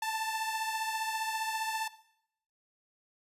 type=beating tone pair; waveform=sawtooth; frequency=880 / 895 Hz; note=A5 / A5; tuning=0 / +29 cents; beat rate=15 Hz; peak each=-29 / -34 dBFS; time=0.02-1.88 s; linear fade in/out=5 ms; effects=noise-tail reverb RT60 0.7 s tail -17 dB re dry + resampled to 32000 Hz